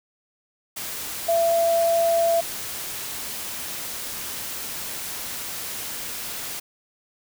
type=tone in noise; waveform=sine; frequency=672 Hz; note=E5; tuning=33 cents sharp; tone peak=-17 dBFS; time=1.28-2.41 s; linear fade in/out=10 ms; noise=white; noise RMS=-32 dBFS; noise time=0.76-6.6 s; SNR=+12 dB; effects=none